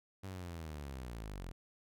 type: linear sweep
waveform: sawtooth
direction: down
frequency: 98 to 41.2 Hz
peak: -39 dBFS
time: 0.23-1.52 s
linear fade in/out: 10 ms
effects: none